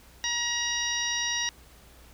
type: harmonic tone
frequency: 950 Hz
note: A#5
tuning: 33 cents sharp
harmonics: 1 / 2 / 3 / 4 / 5 / 6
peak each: -39 / -32 / -34 / -33 / -39 / -31 dBFS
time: 0.24-1.49 s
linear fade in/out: 0 ms
effects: added 60 Hz sine -54 dBFS peak until 2.13 s + pink hiss -55 dBFS RMS until 2.13 s